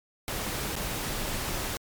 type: noise with dropouts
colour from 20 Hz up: pink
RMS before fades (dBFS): -32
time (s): 0.28-1.77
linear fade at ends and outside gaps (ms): 0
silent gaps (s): 0.755-0.764
effects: MP3 96 kbps